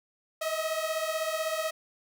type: beating tone pair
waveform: sawtooth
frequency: 628 / 644 Hz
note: D#5 / E5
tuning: +16 / -41 cents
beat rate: 16 Hz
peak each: -28 dBFS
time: 0.41-1.71 s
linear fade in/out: 10 ms
effects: none